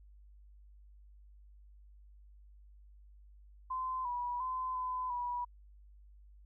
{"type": "tone with pitch steps", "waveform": "sine", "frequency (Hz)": [1030, 974, 1025, 1013, 974], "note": ["C6", "B5", "C6", "B5", "B5"], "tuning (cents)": [-28, -24, -36, 44, -24], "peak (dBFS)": -34, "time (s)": [3.7, 5.45], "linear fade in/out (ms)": 10, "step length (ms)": 350, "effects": ["added 50 Hz sine -55 dBFS peak until 6.45 s"]}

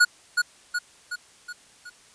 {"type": "tone with echo", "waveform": "square", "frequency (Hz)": 1451, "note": "F#6", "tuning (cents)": -34, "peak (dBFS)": -14, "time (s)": [0, 0.05], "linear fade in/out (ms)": 10, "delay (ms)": 370, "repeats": 5, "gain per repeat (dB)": -5, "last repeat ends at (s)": 1.9, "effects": ["white hiss -54 dBFS RMS until 2.14 s", "resampled to 22050 Hz"]}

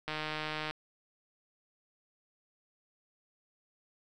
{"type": "click train", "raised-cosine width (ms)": 0.3, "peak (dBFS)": -20, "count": 98, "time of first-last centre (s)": [0.08, 0.71], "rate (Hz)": 154, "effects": []}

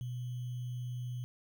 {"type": "tone with sample-and-hold", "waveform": "sine", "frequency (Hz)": 123.47, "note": "B2", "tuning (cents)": 0, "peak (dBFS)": -36, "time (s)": [0.01, 1.24], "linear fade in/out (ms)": 0, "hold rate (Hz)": 3150, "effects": []}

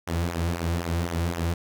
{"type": "tone with flanger", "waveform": "sawtooth", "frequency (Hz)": 84.9, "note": "F2", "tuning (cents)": -48, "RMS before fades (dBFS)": -27, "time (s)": [0.07, 1.54], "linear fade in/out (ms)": 5, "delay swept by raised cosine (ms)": [0.22, 4.62], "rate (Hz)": 3.9, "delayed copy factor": -0.65, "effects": []}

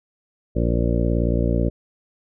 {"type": "harmonic tone", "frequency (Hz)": 58.27, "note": "A#1", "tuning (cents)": 0, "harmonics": [1, 2, 3, 4, 5, 6, 8, 9, 10], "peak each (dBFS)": [-21, -24, -26, -27, -28, -29, -30, -31, -31], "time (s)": [0.55, 1.7], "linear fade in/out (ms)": 20, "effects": []}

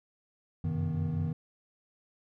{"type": "tone cluster", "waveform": "triangle", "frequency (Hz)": [89.8, 95.1, 131.1, 157.3, 241.6], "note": ["F2", "F#2", "C3", "D#3", "B3"], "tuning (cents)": [49, 48, 4, 19, -38], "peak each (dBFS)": [-35, -34, -38, -29, -38], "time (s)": [0.64, 1.33], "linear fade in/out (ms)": 5, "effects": []}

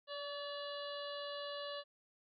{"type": "harmonic tone with a mistuned harmonic", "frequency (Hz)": 576, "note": "D5", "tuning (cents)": -34, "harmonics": [1, 2, 3, 5, 6, 7, 8], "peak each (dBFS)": [-44, -49, -52, -51, -53, -51, -59], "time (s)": [0.07, 1.84], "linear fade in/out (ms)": 50, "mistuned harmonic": 2, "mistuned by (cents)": -19, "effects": []}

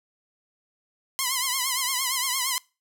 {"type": "tone with vibrato", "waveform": "5% pulse", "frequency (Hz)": 1032, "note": "C6", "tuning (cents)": -24, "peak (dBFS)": -12, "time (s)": [1.19, 2.58], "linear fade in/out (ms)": 0, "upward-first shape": "triangle", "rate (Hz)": 8.7, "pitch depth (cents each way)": 110, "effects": ["noise-tail reverb RT60 0.3 s tail -24 dB re dry"]}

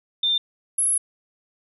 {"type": "tone pair in turn", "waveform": "sine", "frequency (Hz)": [3594, 10770], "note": ["A7", "E9"], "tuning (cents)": [36, 36], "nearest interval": "octave + perfect fifth", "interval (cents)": 1900, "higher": "second", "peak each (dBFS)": -18, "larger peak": "neither", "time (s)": [[0.23, 0.38], [0.78, 0.98]], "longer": "second", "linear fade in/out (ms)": 5, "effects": []}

